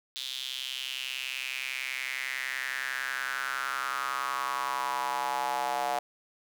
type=tone with high-pass filter sweep; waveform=square; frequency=65.41 Hz; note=C2; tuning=in tune; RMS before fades=-33 dBFS; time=0.16-5.99 s; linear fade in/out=0 ms; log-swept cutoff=3600 to 730 Hz; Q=4.9; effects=none